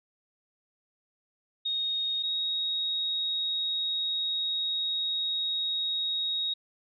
sine tone pair in turn, 3729 / 3770 Hz, A#7 / A#7, 0 / +19 cents, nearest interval unison, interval 19 cents, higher second, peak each -27 dBFS, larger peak neither, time 1.65-2.23 / 2.23-6.54 s, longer second, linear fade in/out 10 ms, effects none

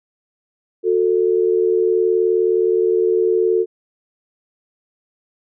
sine tone pair together, 364.9 / 444.2 Hz, F#4 / A4, -24 / +16 cents, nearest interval minor third, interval 340 cents, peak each -16 dBFS, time 0.83-3.66 s, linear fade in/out 50 ms, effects none

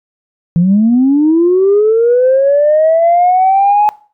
sine linear sweep, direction up, 164.81 to 847 Hz, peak -5 dBFS, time 0.56-3.89 s, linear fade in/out 0 ms, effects noise-tail reverb RT60 0.4 s tail -20 dB re dry + tanh soft clip ceiling -2 dBFS

